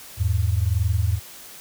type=tone pair together; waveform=sine; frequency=82.41 / 104.1 Hz; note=E2 / G#2; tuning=0 / +5 cents; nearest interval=major third; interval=405 cents; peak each=-21 dBFS; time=0.17-1.2 s; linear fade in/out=50 ms; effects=white hiss -42 dBFS RMS until 1.6 s